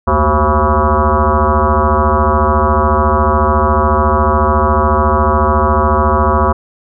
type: tone with frequency modulation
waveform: sine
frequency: 532 Hz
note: C5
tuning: 29 cents sharp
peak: -8 dBFS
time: 0.07-6.53 s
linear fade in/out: 10 ms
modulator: 150 Hz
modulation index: 4.7
effects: none